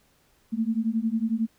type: beating tone pair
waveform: sine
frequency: 219.1 / 230.1 Hz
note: A3 / A#3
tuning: -7 / -22 cents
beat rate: 11 Hz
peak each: -26 / -26 dBFS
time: 0.52-1.47 s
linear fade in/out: 20 ms
effects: pink hiss -64 dBFS RMS until 1.58 s